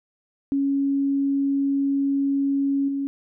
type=tone with level steps; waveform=sine; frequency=277.2 Hz; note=C#4; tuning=in tune; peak=-19 / -23 dBFS; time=0.52-3.07 s; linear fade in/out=0 ms; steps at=2.88 s; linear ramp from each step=5 ms; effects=none